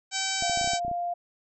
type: harmonic tone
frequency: 770 Hz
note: G5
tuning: 31 cents flat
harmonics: 1 / 2 / 3 / 4 / 5 / 6 / 7 / 8 / 9 / 10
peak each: -36 / -36 / -36 / -36 / -36 / -36 / -36 / -36 / -36 / -36 dBFS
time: 0.11-0.8 s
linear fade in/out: 50 ms
type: tone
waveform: sine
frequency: 698.5 Hz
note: F5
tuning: in tune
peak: -27 dBFS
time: 0.42-1.14 s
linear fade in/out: 10 ms
type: clicks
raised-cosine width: 3 ms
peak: -27 dBFS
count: 10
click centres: 0.424 / 0.497 / 0.574 / 0.613 / 0.644 / 0.675 / 0.735 / 0.849 / 0.881 / 0.914 s
effects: none